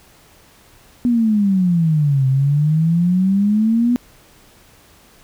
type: exponential two-way sweep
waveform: sine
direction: down then up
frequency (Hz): 246.9 to 130.81 to 246.9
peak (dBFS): -12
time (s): 1.05-3.96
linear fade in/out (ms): 0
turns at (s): 2.27
effects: pink hiss -49 dBFS RMS until 5.23 s